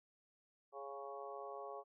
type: harmonic tone with a mistuned harmonic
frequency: 138.59 Hz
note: C#3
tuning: in tune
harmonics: 3 / 4 / 5 / 6 / 7 / 8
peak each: -51 / -51 / -52 / -54 / -60 / -52 dBFS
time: 0.72-1.84 s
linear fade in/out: 50 ms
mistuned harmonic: 5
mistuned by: +15 cents
effects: none